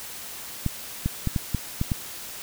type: clicks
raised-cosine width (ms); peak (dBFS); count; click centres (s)
5; -11; 7; 0.663 / 1.06 / 1.273 / 1.362 / 1.547 / 1.814 / 1.918
effects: white hiss -38 dBFS RMS until 2.42 s